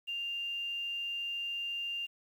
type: tone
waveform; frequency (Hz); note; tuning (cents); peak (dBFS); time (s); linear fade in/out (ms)
sine; 2794; F7; 0; -34; 0.07-2.07; 20
effects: 10-bit